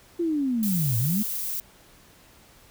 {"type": "linear two-way sweep", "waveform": "sine", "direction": "down then up", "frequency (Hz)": [350, 108.1, 223.1], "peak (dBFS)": -22, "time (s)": [0.19, 1.23], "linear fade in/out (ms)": 10, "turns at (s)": 0.98}
{"type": "noise", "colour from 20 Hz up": "violet", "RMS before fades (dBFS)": -30, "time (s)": [0.63, 1.6], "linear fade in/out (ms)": 0}
{"effects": ["pink hiss -54 dBFS RMS until 2.7 s"]}